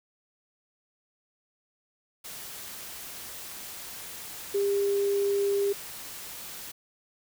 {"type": "tone in noise", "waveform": "sine", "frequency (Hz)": 400.6, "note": "G4", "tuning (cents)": 38, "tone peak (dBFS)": -23, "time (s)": [4.54, 5.73], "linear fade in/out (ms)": 10, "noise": "white", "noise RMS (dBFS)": -41, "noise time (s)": [2.24, 6.72], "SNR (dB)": 15, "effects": []}